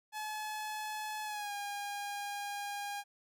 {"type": "tone with pitch glide", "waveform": "sawtooth", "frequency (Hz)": [856, 812.2], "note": ["A5", "G#5"], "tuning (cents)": [-48, -39], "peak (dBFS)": -34, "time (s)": [0.12, 3.04], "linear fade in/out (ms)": 50, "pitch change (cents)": -91, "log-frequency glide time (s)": [1.24, 1.53], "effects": []}